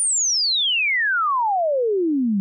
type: exponential sweep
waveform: sine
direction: down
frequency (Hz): 9570 to 190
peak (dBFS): -17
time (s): 0-2.4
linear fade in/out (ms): 0
effects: none